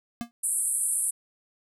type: tone with exponential decay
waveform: square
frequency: 235.8 Hz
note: A#3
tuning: 20 cents sharp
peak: -26 dBFS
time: 0.21-0.31 s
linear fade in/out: 0 ms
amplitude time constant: 20 ms
type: band-pass noise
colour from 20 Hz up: white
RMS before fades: -27 dBFS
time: 0.43-1.11 s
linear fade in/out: 10 ms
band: 8300 to 11000 Hz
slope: 96 dB/octave
effects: none